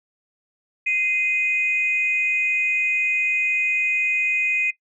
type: tone pair together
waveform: sine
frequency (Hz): 2077 / 2489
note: C7 / D#7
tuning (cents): -13 / 0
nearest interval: minor third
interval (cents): 313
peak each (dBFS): -25 / -19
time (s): 0.86-4.71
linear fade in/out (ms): 10
effects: noise-tail reverb RT60 0.1 s tail -18 dB re dry + tanh soft clip ceiling -11 dBFS